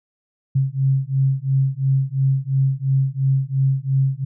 sine beating tone pair, 133.4 / 136.3 Hz, C3 / C#3, +34 / -29 cents, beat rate 2.9 Hz, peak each -19 dBFS, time 0.55-4.25 s, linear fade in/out 10 ms, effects none

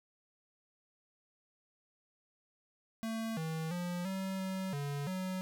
square tone with pitch steps, 224.4 / 160.3 / 176.4 / 191.1 / 189.6 / 142.8 / 186.3 Hz, A3 / E3 / F3 / G3 / F#3 / D3 / F#3, +34 / -48 / +18 / -44 / +43 / -48 / +12 cents, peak -36 dBFS, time 3.03-5.41 s, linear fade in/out 0 ms, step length 340 ms, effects none

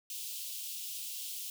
white high-pass noise, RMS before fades -41 dBFS, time 0.1-1.5 s, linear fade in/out 2 ms, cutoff 2700 Hz, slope 48 dB/octave, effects none

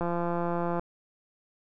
click train, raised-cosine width 1 ms, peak -17 dBFS, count 136, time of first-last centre 0.01-0.795 s, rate 172 Hz, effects none

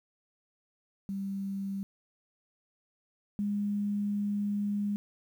sine tone pair in turn, 196 / 204.6 Hz, G3 / G#3, 0 / -26 cents, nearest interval minor second, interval 74 cents, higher second, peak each -32 / -28 dBFS, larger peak second, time 1.09-1.83 / 3.39-4.96 s, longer second, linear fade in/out 0 ms, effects 10-bit

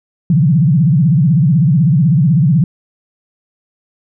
sine tone with vibrato, 152.9 Hz, D#3, 30 cents flat, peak -7 dBFS, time 0.3-2.64 s, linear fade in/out 2 ms, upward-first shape sine, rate 16 Hz, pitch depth 290 cents each way, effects none

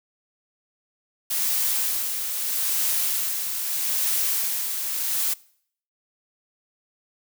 blue noise with tremolo, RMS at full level -23 dBFS, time 1.3-5.34 s, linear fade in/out 10 ms, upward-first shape sine, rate 0.79 Hz, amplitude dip 45%, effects noise-tail reverb RT60 0.6 s tail -22 dB re dry

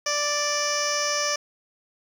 15% pulse tone with low-pass filter, 587.3 Hz, D5, in tune, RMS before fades -25 dBFS, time 0.06-1.36 s, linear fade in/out 5 ms, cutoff 5600 Hz, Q 5.4, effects 8-bit

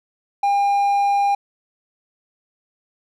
triangle tone, 804 Hz, G5, 44 cents sharp, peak -13 dBFS, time 0.43-1.35 s, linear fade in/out 5 ms, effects none

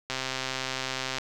click train, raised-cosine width 0.2 ms, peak -13 dBFS, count 143, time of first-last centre 0.1-1.184 s, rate 131 Hz, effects none

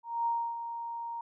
sine tone with ADSR envelope, 932.3 Hz, A#5, in tune, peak -26 dBFS, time 0.03-1.21 s, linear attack 230 ms, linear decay 290 ms, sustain -9 dB, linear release 3 ms, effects none

